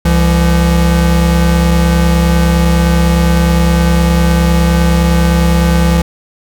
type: tone pair together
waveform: square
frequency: 66.5 / 169.71 Hz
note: C2 / F3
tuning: +29 / -49 cents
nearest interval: octave + major third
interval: 1622 cents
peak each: -11 dBFS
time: 0.05-6.02 s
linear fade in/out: 5 ms
effects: none